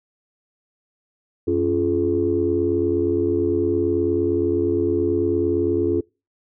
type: tone cluster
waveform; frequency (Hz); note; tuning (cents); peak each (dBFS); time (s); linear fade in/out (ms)
sine; 93.5 / 278.5 / 347.3 / 426.6; F#2 / C#4 / F4 / G#4; +19 / +8 / -10 / +46; -27 / -24 / -20 / -22; 1.47-6.01; 10
effects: noise-tail reverb RT60 0.3 s tail -25 dB re dry + tanh soft clip ceiling -7 dBFS